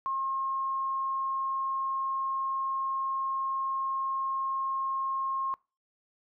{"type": "tone", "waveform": "sine", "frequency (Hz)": 1073, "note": "C6", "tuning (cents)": 43, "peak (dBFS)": -28, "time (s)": [0.06, 5.54], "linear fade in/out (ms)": 0, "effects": ["noise-tail reverb RT60 0.3 s tail -24 dB re dry"]}